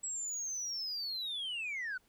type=linear sweep; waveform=sine; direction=down; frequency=7810 to 1439 Hz; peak=-34 dBFS; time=0.03-1.98 s; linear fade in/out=10 ms; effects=tanh soft clip ceiling -34 dBFS + pink hiss -71 dBFS RMS until 2.08 s